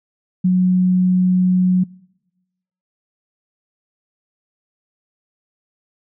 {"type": "tone", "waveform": "sine", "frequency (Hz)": 183, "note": "F#3", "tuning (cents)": -19, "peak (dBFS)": -11, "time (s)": [0.44, 1.84], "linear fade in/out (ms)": 10, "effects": ["noise-tail reverb RT60 1.0 s tail -24 dB re dry"]}